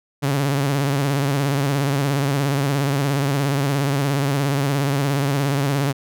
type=tone with vibrato; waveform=sawtooth; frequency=139.7 Hz; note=C#3; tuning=14 cents sharp; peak=-14 dBFS; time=0.22-5.93 s; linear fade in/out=20 ms; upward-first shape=sine; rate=17 Hz; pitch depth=73 cents each way; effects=none